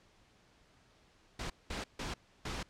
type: noise bursts at uneven times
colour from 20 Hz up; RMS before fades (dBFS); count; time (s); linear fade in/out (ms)
pink; -39; 4; 1.39-1.5 / 1.7-1.84 / 1.99-2.14 / 2.45-2.63; 5
effects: pink hiss -66 dBFS RMS until 2.69 s + low-pass 6000 Hz 12 dB/octave